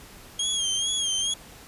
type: tone with vibrato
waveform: 25% pulse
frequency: 3238 Hz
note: G#7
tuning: 45 cents flat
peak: -20 dBFS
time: 0.39-1.34 s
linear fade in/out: 5 ms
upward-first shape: sine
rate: 2.3 Hz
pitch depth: 70 cents each way
effects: pink hiss -47 dBFS RMS until 1.67 s + resampled to 32000 Hz